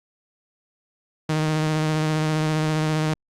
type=tone with vibrato; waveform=sawtooth; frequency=155.4 Hz; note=D#3; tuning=2 cents flat; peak=-16 dBFS; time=1.29-3.14 s; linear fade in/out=5 ms; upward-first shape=sine; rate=15 Hz; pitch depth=19 cents each way; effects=low-pass 8000 Hz 12 dB/octave + Opus 48 kbps